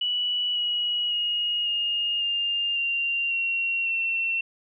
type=tone with pitch steps; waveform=sine; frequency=2947 / 2911 / 2876 / 2842 / 2807 / 2774 / 2740 / 2707 Hz; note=F#7 / F#7 / F#7 / F7 / F7 / F7 / F7 / E7; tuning=-8 / -29 / -50 / +30 / +8 / -12 / -34 / +45 cents; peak=-23 dBFS; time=0.01-4.41 s; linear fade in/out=5 ms; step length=550 ms; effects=none